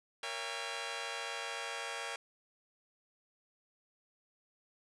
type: chord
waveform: 10% pulse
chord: A# diminished seventh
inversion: none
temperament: just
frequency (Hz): 466.2 / 559.4 / 671.3 / 805.5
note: A#4 / C#5 / E5 / G5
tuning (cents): 0 / +16 / +31 / +47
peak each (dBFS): -36 / -36 / -37 / -35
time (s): 0.23-2.16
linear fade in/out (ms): 2
effects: resampled to 22050 Hz + 11-bit